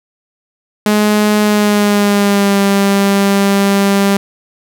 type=tone with pitch glide; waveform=sawtooth; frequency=210.3 to 198.5 Hz; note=G#3 to G3; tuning=+22 to +22 cents; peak=-5 dBFS; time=0.86-4.17 s; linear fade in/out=2 ms; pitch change=-100 cents; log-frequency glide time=1.42-2.6 s; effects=none